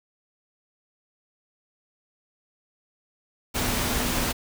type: tone in noise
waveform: sine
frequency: 246.9 Hz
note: B3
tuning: in tune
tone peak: -33 dBFS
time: 3.54-4.33 s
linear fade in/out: 20 ms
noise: pink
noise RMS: -26 dBFS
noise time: 3.54-4.33 s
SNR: -10 dB
effects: none